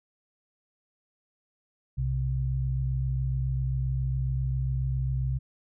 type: tone pair together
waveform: sine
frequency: 63.02 / 130.4 Hz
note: B1 / C3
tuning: +36 / -5 cents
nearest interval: octave + minor second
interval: 1259 cents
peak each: -29 / -27 dBFS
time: 1.97-5.39 s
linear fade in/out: 20 ms
effects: none